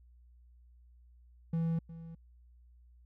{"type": "tone with echo", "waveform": "triangle", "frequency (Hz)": 164.81, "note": "E3", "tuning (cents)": 0, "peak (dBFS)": -27, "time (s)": [1.53, 1.79], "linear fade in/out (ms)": 5, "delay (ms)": 360, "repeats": 1, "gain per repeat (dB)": -15, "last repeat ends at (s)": 2.15, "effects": ["added 60 Hz sine -57 dBFS peak until 3.05 s"]}